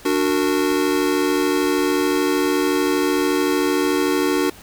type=chord; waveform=square; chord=D augmented; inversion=none; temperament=just; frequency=293.7 / 367.1 / 458.9 Hz; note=D4 / F#4 / A#4; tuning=0 / -14 / -27 cents; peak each=-21 / -21 / -25 dBFS; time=0.05-4.5 s; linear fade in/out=5 ms; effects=pink hiss -43 dBFS RMS until 4.62 s